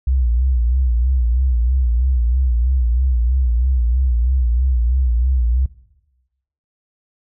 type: tone with vibrato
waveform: sine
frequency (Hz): 61.74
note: B1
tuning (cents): 0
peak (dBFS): -13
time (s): 0.07-5.66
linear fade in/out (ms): 5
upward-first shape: sine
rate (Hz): 3.1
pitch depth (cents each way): 110
effects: noise-tail reverb RT60 1.0 s tail -18 dB re dry